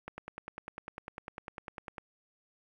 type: click train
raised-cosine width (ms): 0.5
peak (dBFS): -25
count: 20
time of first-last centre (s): 0.08-1.982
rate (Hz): 9.99
effects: 10-bit